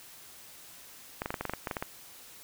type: clicks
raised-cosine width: 0.5 ms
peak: -17 dBFS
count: 12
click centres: 1.219 / 1.259 / 1.305 / 1.342 / 1.41 / 1.453 / 1.496 / 1.536 / 1.672 / 1.712 / 1.768 / 1.825 s
effects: white hiss -51 dBFS RMS until 2.43 s